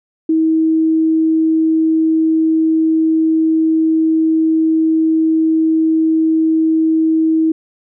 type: tone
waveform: sine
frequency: 320 Hz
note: D#4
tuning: 49 cents sharp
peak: -10 dBFS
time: 0.29-7.52 s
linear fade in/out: 5 ms
effects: none